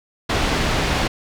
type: low-pass noise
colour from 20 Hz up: pink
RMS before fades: -20 dBFS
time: 0.29-1.08 s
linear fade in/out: 10 ms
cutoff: 4500 Hz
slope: 12 dB/octave
effects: none